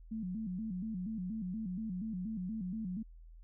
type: tone with vibrato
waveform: sine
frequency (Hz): 200.5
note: G3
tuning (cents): +39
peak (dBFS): -36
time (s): 0.11-3.03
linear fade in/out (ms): 10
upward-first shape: square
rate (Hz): 4.2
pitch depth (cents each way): 170
effects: added 41 Hz sine -51 dBFS peak until 3.43 s